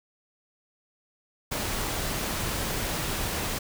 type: noise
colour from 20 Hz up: pink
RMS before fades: -30 dBFS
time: 1.51-3.59 s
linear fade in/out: 10 ms
effects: none